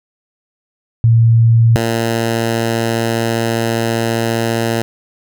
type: tone pair in turn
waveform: sine / 10% pulse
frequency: 114.9 / 114.9 Hz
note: A#2 / A#2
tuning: -25 / -25 cents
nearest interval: unison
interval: 0 cents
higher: neither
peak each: -6 dBFS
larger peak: neither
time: 1.04-1.76 / 1.76-4.82 s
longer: second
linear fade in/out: 0 ms
effects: none